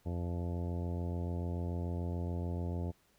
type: harmonic tone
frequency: 86.9 Hz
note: F2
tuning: 8 cents flat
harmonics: 1 / 2 / 3 / 4 / 5 / 6 / 7 / 8 / 10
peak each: -35 / -41 / -45 / -47 / -49 / -51 / -52 / -53 / -55 dBFS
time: 0.05-2.92 s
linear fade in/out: 20 ms
effects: pink hiss -70 dBFS RMS until 3.18 s